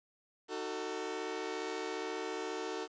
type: chord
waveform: sawtooth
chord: D# diminished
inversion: none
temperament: just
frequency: 311.1 / 373.4 / 448 Hz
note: D#4 / F#4 / A4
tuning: 0 / +16 / +31 cents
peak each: -40 / -37 / -36 dBFS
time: 0.48-2.88 s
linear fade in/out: 50 ms
effects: resampled to 16000 Hz + 10-bit